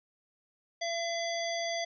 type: harmonic tone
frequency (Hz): 676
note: E5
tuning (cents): +43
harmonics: 1 / 3 / 5 / 7 / 9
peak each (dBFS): -33 / -38 / -40 / -41 / -43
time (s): 0.81-1.85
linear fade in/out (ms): 10
effects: none